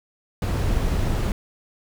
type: noise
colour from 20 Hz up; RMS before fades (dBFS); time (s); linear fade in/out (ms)
brown; -22; 0.42-1.32; 2
effects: none